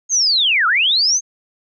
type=linear two-way sweep; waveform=sine; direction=down then up; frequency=6600 to 1244.5 to 6490 Hz; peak=-12 dBFS; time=0.09-1.21 s; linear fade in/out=50 ms; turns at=0.67 s; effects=none